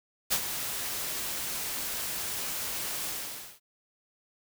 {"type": "noise with ADSR envelope", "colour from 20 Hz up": "white", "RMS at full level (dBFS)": -25, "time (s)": [0.3, 3.6], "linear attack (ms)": 25, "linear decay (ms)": 71, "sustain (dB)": -9, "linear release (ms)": 520, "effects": []}